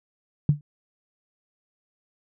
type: tone with exponential decay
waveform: sine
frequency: 146.83 Hz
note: D3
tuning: in tune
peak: -11 dBFS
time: 0.49-0.61 s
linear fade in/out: 2 ms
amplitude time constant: 26 ms
effects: none